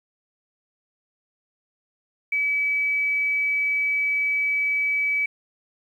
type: tone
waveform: sine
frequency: 2289 Hz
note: D7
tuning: 45 cents flat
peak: -20 dBFS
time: 2.32-5.26 s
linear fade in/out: 5 ms
effects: 9-bit